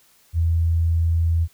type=tone; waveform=sine; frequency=83 Hz; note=E2; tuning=12 cents sharp; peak=-16 dBFS; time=0.33-1.48 s; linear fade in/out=50 ms; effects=white hiss -57 dBFS RMS until 1.53 s